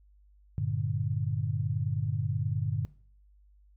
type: chord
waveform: sine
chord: G minor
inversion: none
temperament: equal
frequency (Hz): 98 / 116.54 / 146.83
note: G2 / Bb2 / D3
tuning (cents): 0 / 0 / 0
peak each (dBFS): -32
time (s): 0.58-2.85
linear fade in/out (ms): 0
effects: noise-tail reverb RT60 0.5 s tail -19 dB re dry + added 50 Hz sine -57 dBFS peak until 3.76 s